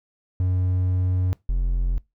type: tone pair in turn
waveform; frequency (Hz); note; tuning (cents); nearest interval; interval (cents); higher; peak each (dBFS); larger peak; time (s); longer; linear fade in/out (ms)
triangle; 91.7 / 43.8; F#2 / F1; -15 / +6; octave + minor second; 1279; first; -17; neither; 0.4-1.33 / 1.49-1.98; first; 0
effects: noise-tail reverb RT60 0.2 s tail -22 dB re dry